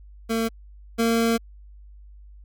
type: tone pair in turn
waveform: 25% pulse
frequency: 226.5 / 229.4 Hz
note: A#3 / A#3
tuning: -50 / -28 cents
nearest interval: unison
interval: 22 cents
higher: second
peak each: -18 / -15 dBFS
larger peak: second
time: 0.29-0.49 / 0.98-1.38 s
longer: second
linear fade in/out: 20 ms
effects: added 50 Hz sine -43 dBFS peak until 2.44 s